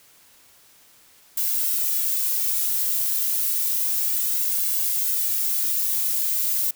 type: noise with flanger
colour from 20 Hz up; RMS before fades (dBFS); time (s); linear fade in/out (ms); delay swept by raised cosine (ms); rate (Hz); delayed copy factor
violet; -23; 1.37-6.71; 5; 1.6 to 2.7; 0.3; -0.6
effects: white hiss -54 dBFS RMS until 6.75 s